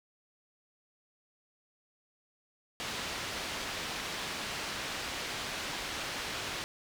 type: low-pass noise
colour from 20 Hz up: white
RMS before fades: -38 dBFS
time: 2.8-6.64 s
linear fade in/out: 0 ms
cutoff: 4000 Hz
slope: 12 dB/octave
effects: none

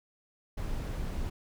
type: noise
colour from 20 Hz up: brown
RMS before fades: -34 dBFS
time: 0.57-1.3 s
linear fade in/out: 10 ms
effects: none

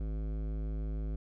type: tone with hard clipping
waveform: sine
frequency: 53.1 Hz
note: G#1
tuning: 39 cents sharp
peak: -35 dBFS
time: 0-1.16 s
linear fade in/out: 5 ms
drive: 15 dB
effects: none

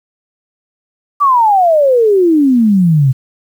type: exponential sweep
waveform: sine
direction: down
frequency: 1182 to 126.4 Hz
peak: -6 dBFS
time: 1.2-3.13 s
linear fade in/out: 20 ms
effects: 7-bit

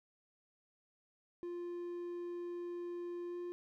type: tone with pitch glide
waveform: triangle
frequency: 349.2 to 351.6 Hz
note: F4 to F4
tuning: 0 to +12 cents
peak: -38 dBFS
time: 1.43-3.52 s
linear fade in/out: 0 ms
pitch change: +12 cents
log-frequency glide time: 3.28-3.37 s
effects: none

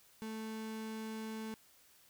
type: tone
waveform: 35% pulse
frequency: 220 Hz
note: A3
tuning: in tune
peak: -39 dBFS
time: 0.22-1.54 s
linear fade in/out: 0 ms
effects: white hiss -65 dBFS RMS until 2.09 s

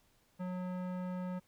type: tone with low-pass filter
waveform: square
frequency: 182.1 Hz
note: F#3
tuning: 27 cents flat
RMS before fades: -39 dBFS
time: 0.39-1.4 s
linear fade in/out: 20 ms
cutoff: 1300 Hz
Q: 0.86
effects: pink hiss -71 dBFS RMS until 1.47 s

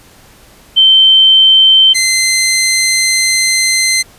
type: tone pair in turn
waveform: sine / 15% pulse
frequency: 3105 / 2068 Hz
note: G7 / C7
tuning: -17 / -21 cents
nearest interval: perfect fifth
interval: 704 cents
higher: first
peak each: -3 dBFS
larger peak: neither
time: 0.76-1.94 / 1.94-4.03 s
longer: second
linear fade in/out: 20 ms
effects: pink hiss -42 dBFS RMS until 4.18 s + resampled to 32000 Hz

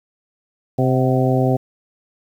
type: harmonic tone with a mistuned harmonic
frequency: 130 Hz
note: C3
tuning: 11 cents flat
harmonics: 1 / 2 / 3 / 4 / 5 / 6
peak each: -17 / -20 / -22 / -23 / -24 / -25 dBFS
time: 0.78-1.57 s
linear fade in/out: 10 ms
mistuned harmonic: 6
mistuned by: -54 cents
effects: 8-bit

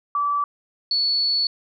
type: tone pair in turn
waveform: sine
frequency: 1156 / 4427 Hz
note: D6 / C#8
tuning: -28 / -3 cents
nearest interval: octave + major seventh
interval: 2325 cents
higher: second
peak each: -19 / -18 dBFS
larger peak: second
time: 0.15-0.44 / 0.91-1.47 s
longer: second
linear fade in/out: 2 ms
effects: none

